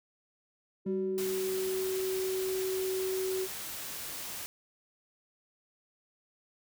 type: tone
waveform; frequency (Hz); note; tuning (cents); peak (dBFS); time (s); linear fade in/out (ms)
sine; 376.8; F#4; +32; -30; 0.85-3.48; 50
type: tone with exponential decay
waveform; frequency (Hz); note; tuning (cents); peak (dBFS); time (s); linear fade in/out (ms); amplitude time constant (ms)
triangle; 196; G3; 0; -30; 0.86-2.43; 5; 340
type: noise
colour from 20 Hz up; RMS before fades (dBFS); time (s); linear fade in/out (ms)
white; -40; 1.18-4.46; 0
effects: none